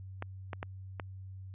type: clicks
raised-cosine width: 0.5 ms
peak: -22 dBFS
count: 4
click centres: 0.224 / 0.532 / 0.629 / 0.998 s
effects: added 95 Hz sine -43 dBFS peak until 1.54 s + resampled to 8000 Hz